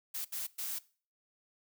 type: noise bursts at uneven times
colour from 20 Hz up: blue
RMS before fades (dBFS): -38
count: 3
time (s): 0.14-0.25 / 0.32-0.47 / 0.58-0.79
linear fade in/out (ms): 10
effects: noise-tail reverb RT60 0.4 s tail -20 dB re dry